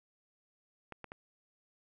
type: clicks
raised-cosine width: 0.5 ms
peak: -29 dBFS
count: 3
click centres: 0.923 / 1.043 / 1.119 s
effects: none